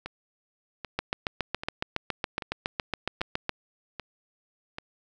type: two click trains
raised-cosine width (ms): 0.3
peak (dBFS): -11 / -19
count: 19 / 7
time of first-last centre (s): 0.99-3.493 / 0.06-4.784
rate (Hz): 7.19 / 1.27
effects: none